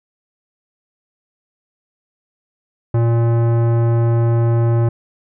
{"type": "tone with tanh clipping", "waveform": "sine", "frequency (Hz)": 116.54, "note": "A#2", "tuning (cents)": 0, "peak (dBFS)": -14, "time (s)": [2.94, 4.89], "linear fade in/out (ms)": 5, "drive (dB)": 17, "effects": []}